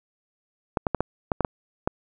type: clicks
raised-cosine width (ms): 1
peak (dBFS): -8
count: 8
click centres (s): 0.772 / 0.868 / 0.947 / 1.006 / 1.318 / 1.407 / 1.448 / 1.875
effects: none